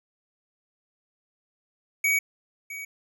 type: tone with echo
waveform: square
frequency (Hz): 2259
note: C#7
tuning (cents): +32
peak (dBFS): -21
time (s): 2.04-2.19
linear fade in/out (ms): 5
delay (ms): 660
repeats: 1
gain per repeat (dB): -14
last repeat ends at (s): 2.85
effects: none